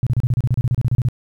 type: tone bursts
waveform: sine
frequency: 123.47 Hz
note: B2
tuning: in tune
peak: -13 dBFS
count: 16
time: 0.03-1.086 s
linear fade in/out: 0 ms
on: 36 ms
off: 32 ms
effects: 9-bit